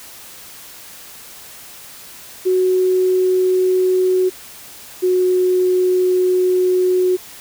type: tone pair in turn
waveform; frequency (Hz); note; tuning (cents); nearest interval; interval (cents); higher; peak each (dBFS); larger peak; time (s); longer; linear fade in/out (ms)
sine; 370 / 366.2; F#4 / F#4; 0 / -18; unison; 18; first; -12; neither; 2.45-4.3 / 5.02-7.17; second; 20
effects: white hiss -38 dBFS RMS until 7.4 s